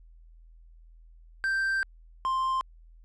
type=tone pair in turn; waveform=triangle; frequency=1568 / 1049.1 Hz; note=G6 / C6; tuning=0 / +4 cents; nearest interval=perfect fifth; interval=696 cents; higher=first; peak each=-23 dBFS; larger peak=neither; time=1.44-1.83 / 2.25-2.61 s; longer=first; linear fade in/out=0 ms; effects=added 41 Hz sine -50 dBFS peak until 3.04 s + resampled to 24000 Hz